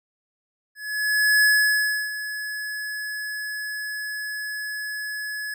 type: tone with ADSR envelope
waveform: square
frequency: 1700 Hz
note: G#6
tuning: 40 cents sharp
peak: -15 dBFS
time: 0.75-5.54 s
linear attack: 680 ms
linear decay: 670 ms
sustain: -14 dB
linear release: 3 ms
effects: none